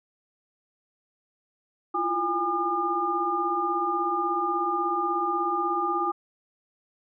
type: tone cluster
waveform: sine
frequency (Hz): 333 / 349.4 / 815 / 1209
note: E4 / F4 / G#5 / D6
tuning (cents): +18 / +1 / -33 / +50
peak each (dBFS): -35 / -31 / -29 / -26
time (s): 1.94-6.12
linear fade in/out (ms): 10
effects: none